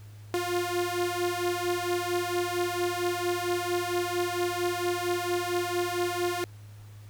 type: beating tone pair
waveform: sawtooth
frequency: 350.8 / 355.2 Hz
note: F4 / F4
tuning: +8 / +29 cents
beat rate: 4.4 Hz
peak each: -26 dBFS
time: 0.34-6.44 s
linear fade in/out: 0 ms
effects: added 104 Hz sine -44 dBFS peak until 7.09 s + pink hiss -58 dBFS RMS until 7.09 s